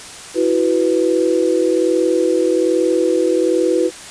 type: chord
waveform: sine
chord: E suspended second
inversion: none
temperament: just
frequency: 329.6 / 370.8 / 494.4 Hz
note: E4 / F#4 / B4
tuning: 0 / +4 / +2 cents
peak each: -17 dBFS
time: 0.34-3.91 s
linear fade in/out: 50 ms
effects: white hiss -34 dBFS RMS until 4.1 s + resampled to 22050 Hz